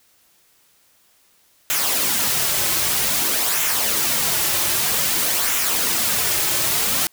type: noise with flanger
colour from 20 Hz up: white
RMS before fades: -20 dBFS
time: 1.7-7.07 s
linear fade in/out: 0 ms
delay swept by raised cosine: 0.21 to 4.31 ms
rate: 0.52 Hz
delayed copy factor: -0.5
effects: white hiss -58 dBFS RMS until 7.12 s